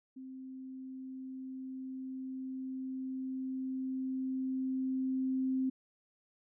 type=tone with level ramp; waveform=sine; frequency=261.6 Hz; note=C4; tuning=in tune; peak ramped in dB=-44 to -29 dBFS; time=0.16-5.7 s; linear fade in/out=10 ms; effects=none